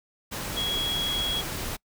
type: tone in noise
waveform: sine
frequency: 3322 Hz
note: G#7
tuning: in tune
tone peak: -26 dBFS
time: 0.56-1.42 s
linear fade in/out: 20 ms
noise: pink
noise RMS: -33 dBFS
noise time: 0.31-1.77 s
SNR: +4 dB
effects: noise-tail reverb RT60 0.1 s tail -25 dB re dry